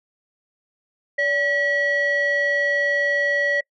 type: tone pair together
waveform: sine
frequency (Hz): 574.1 / 1931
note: D5 / B6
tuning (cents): -39 / -39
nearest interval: octave + major sixth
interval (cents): 2100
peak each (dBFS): -21 / -18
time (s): 1.18-3.61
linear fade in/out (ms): 10
effects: noise-tail reverb RT60 0.1 s tail -26 dB re dry + tanh soft clip ceiling -14 dBFS